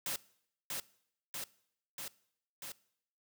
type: noise with echo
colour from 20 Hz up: white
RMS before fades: -37 dBFS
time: 0.06-0.16 s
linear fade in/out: 2 ms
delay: 640 ms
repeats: 4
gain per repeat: -2 dB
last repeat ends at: 2.72 s
effects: noise-tail reverb RT60 0.7 s tail -21 dB re dry + high-pass 80 Hz 12 dB/octave